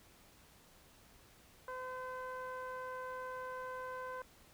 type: tone with low-pass filter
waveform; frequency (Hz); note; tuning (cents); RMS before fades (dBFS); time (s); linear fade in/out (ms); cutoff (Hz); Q
sawtooth; 511; C5; -41; -44; 1.68-4.22; 2; 1300; 6
effects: pink hiss -63 dBFS RMS until 4.53 s